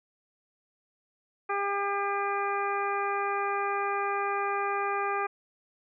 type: harmonic tone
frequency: 401 Hz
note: G4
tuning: 39 cents sharp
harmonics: 1 / 2 / 3 / 4 / 5 / 6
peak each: -33 / -32 / -31 / -37 / -41 / -39 dBFS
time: 1.49-5.27 s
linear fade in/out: 10 ms
effects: none